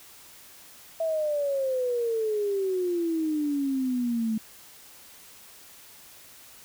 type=exponential sweep; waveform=sine; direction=down; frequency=659.3 to 217 Hz; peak=-24 dBFS; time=1-4.38 s; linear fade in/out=5 ms; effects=white hiss -50 dBFS RMS until 6.64 s

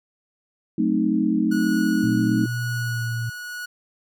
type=chord; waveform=sine; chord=F# diminished seventh; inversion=none; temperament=equal; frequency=185 / 220 / 261.6 / 311.1 Hz; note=F#3 / A3 / C4 / Eb4; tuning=0 / 0 / 0 / 0 cents; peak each=-26 / -22 / -25 / -22 dBFS; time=0.78-2.46 s; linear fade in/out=5 ms
type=tone with tremolo; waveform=45% pulse; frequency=1462 Hz; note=F#6; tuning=21 cents flat; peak=-28 dBFS; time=1.51-3.66 s; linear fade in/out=10 ms; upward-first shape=sine; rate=0.96 Hz; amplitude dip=40%
type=tone with pitch glide; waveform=sine; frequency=120 to 116.05 Hz; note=B2 to A#2; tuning=-49 to -7 cents; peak=-24 dBFS; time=2.03-3.3 s; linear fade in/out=10 ms; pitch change=-58 cents; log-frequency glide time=2.72-3.06 s
effects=none

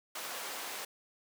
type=high-pass noise; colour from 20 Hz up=pink; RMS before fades=-41 dBFS; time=0.15-0.85 s; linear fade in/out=5 ms; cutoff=580 Hz; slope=12 dB/octave; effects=none

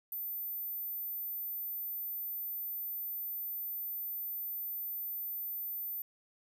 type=tone; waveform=sine; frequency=14080 Hz; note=A9; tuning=in tune; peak=-36 dBFS; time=0.12-6.02 s; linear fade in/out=2 ms; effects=none

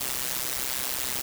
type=noise with amplitude modulation; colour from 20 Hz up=white; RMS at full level=-26 dBFS; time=0-1.22 s; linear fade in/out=10 ms; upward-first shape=sine; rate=129 Hz; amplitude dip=95%; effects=none

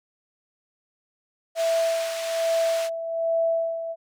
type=tone with tremolo; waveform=sine; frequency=661 Hz; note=E5; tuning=5 cents sharp; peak=-19 dBFS; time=1.55-3.96 s; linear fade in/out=50 ms; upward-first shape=sine; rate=1.2 Hz; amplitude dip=65%
type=band-pass noise; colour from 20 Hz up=pink; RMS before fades=-36 dBFS; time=1.55-2.9 s; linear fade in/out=50 ms; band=1400 to 8500 Hz; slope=12 dB/octave
effects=none

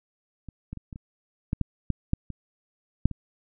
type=clicks; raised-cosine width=5 ms; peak=-27 / -22 / -25 / -26 / -27 / -13 / -12 / -12 / -10 / -23 / -6 / -22 dBFS; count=12; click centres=0.487 / 0.73 / 0.773 / 0.928 / 0.959 / 1.531 / 1.613 / 1.903 / 2.134 / 2.303 / 3.056 / 3.113 s; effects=none

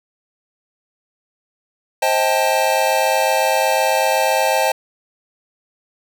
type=chord; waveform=square; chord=A half-diminished seventh; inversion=first; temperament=just; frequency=528 / 633.6 / 792 / 880 Hz; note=C5 / Eb5 / G5 / A5; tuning=+16 / +31 / +18 / 0 cents; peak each=-21 dBFS; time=2.02-4.72 s; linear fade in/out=5 ms; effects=none

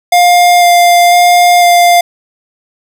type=tone with vibrato; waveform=square; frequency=703 Hz; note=F5; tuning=11 cents sharp; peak=-4 dBFS; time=0.12-2.01 s; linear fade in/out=5 ms; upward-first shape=square; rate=1 Hz; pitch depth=8 cents each way; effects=none

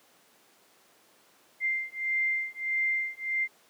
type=beating tone pair; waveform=sine; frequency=2093 / 2094.6 Hz; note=C7 / C7; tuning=0 / +1 cents; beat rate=1.6 Hz; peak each=-30 dBFS; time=1.6-3.48 s; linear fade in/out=50 ms; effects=pink hiss -61 dBFS RMS until 3.69 s + high-pass 300 Hz 12 dB/octave

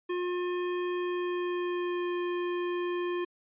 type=tone with pitch glide; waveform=square; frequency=356.8 to 353.1 Hz; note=F4 to F4; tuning=+37 to +19 cents; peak=-30 dBFS; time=0.09-3.25 s; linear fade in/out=10 ms; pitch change=-18 cents; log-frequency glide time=0.94-2.14 s; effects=resampled to 8000 Hz

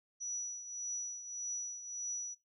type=tone with tremolo; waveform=sine; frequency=5880 Hz; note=F#8; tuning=12 cents flat; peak=-36 dBFS; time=0.2-2.35 s; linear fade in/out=20 ms; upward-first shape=triangle; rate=1.7 Hz; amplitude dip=70%; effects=noise-tail reverb RT60 0.2 s tail -19 dB re dry

